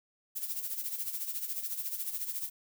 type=noise with tremolo; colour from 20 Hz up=violet; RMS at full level=-34 dBFS; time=0.35-2.5 s; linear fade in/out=20 ms; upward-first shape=sine; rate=14 Hz; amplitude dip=65%; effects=none